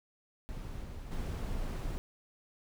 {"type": "noise with level steps", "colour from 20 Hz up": "brown", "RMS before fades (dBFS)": [-41, -43, -36], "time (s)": [0.49, 1.98], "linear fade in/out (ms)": 0, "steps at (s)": [0.83, 1.11], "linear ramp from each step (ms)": 10, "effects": []}